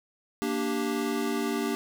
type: chord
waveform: square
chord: G minor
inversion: first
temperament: equal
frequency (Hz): 233.1 / 293.7 / 392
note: Bb3 / D4 / G4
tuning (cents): 0 / 0 / 0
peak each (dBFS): -32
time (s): 0.42-1.75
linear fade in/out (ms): 0
effects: none